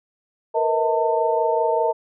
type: tone cluster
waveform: sine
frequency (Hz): 463.8 / 488.9 / 638 / 898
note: A#4 / B4 / D#5 / A5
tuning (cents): -9 / -18 / +43 / +35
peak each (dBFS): -22 / -27 / -22 / -22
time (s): 0.54-1.93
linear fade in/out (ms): 20
effects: none